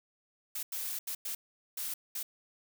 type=noise bursts at uneven times; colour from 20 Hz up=blue; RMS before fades=-37 dBFS; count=6; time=0.55-0.63 / 0.72-0.99 / 1.07-1.15 / 1.25-1.35 / 1.77-1.94 / 2.15-2.23 s; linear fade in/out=5 ms; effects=none